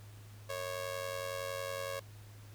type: tone with amplitude modulation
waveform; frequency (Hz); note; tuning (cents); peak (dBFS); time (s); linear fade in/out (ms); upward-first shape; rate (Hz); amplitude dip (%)
sawtooth; 550; C#5; -14; -30; 0.49-2; 10; sine; 90.8; 80
effects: added 104 Hz sine -50 dBFS peak until 2.54 s + pink hiss -60 dBFS RMS until 2.54 s